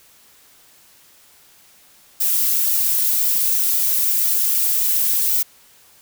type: noise with flanger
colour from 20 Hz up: violet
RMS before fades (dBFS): -18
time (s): 2.2-5.43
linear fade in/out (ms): 10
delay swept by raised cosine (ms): 1.8 to 3.3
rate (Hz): 1.9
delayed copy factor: -0.7
effects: white hiss -51 dBFS RMS until 6.01 s